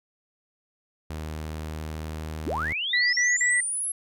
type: tone with pitch glide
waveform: sawtooth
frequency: 77.78 to 78.37 Hz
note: D#2 to D#2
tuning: 0 to +13 cents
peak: -28 dBFS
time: 1.1-2.73 s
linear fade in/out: 0 ms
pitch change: +13 cents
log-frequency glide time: 1.32-2.54 s
type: linear sweep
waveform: sine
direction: up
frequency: 184.5 to 11175 Hz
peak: -26 dBFS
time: 2.46-3.92 s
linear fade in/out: 5 ms
type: tone bursts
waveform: sine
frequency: 1961 Hz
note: B6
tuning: 13 cents flat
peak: -20 dBFS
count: 3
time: 2.93-3.606 s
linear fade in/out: 5 ms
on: 200 ms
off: 38 ms
effects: none